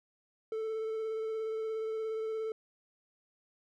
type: tone with vibrato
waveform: triangle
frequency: 441.2 Hz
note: A4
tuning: 5 cents sharp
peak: -31 dBFS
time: 0.52-2.52 s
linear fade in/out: 2 ms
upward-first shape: sine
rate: 17 Hz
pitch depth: 15 cents each way
effects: none